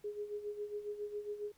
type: tone with tremolo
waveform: sine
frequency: 415.4 Hz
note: G#4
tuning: in tune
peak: -36 dBFS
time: 0.04-1.52 s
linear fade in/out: 5 ms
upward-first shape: sine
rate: 7.3 Hz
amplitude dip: 70%
effects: pink hiss -69 dBFS RMS until 1.57 s